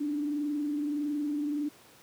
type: tone with frequency modulation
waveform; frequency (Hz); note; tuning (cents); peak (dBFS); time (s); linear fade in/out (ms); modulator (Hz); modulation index
sine; 293.7; D4; 0; -28; 0-1.69; 10; 21.6; 0.39
effects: pink hiss -56 dBFS RMS until 2.02 s + high-pass 150 Hz 12 dB/octave